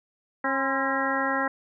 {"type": "harmonic tone with a mistuned harmonic", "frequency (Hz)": 270.7, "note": "C#4", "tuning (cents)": -41, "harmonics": [1, 2, 3, 4, 5, 6, 7], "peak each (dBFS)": [-31, -31, -31, -31, -31, -31, -31], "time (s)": [0.44, 1.48], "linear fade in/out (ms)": 5, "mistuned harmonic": 4, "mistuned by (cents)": -63, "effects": []}